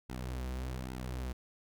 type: tone with flanger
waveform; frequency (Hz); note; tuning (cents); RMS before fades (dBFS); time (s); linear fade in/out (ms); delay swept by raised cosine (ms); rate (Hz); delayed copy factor
sawtooth; 63.4; B1; +46; -39; 0.09-1.33; 10; 1.7 to 7.2; 1.2; -0.7
effects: none